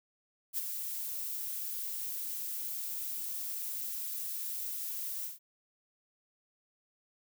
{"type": "noise with ADSR envelope", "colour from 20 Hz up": "violet", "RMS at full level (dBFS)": -32, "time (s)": [0.53, 5.39], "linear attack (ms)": 50, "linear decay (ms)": 22, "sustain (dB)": -6, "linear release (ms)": 150, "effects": []}